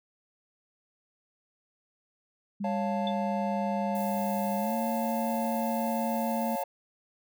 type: tone with pitch glide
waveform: sine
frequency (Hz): 201.6 to 226.3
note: G3 to A3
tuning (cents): +49 to +49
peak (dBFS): -30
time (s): 2.6-6.56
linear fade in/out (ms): 10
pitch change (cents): +200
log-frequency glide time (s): 4.57-4.75
type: chord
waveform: triangle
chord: Db augmented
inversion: none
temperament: equal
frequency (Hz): 554.4 / 698.5 / 880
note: Db5 / F5 / A5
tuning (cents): 0 / 0 / 0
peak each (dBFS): -32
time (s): 2.64-6.64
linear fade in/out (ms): 5
type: tone with exponential decay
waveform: sine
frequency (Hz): 3520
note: A7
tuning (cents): 0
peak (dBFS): -30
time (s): 3.07-3.16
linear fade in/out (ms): 2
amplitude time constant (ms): 19
type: noise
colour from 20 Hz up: violet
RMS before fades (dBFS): -43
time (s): 3.95-6.63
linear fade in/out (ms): 2
effects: none

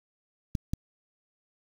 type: clicks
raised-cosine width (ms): 5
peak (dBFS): -16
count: 2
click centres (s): 0.552 / 0.735
effects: 7-bit

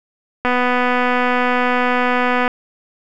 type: click train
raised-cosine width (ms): 0.5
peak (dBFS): -3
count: 504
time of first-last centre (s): 0.45-2.478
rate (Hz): 248
effects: none

